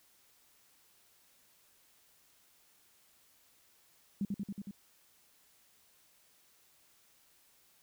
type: tone with echo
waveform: sine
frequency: 200 Hz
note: G3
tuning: 35 cents sharp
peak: -30 dBFS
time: 4.21-4.25 s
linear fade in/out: 2 ms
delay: 92 ms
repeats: 5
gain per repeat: -2 dB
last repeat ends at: 4.71 s
effects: white hiss -67 dBFS RMS until 7.82 s